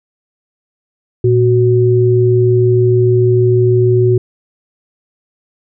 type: tone pair together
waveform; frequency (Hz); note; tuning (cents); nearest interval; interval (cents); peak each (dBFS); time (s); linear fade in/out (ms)
sine; 116.54 / 370; A#2 / F#4; 0 / 0; octave + minor sixth; 2000; -10; 1.24-4.18; 5
effects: none